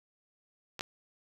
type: clicks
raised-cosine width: 0.2 ms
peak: -23 / -15 dBFS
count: 2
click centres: 0.793 / 0.809 s
effects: 7-bit